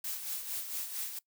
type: noise with tremolo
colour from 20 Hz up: blue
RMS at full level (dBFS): -36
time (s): 0.04-1.19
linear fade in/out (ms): 5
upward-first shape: sine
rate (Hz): 4.4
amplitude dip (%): 55
effects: noise-tail reverb RT60 0.1 s tail -21 dB re dry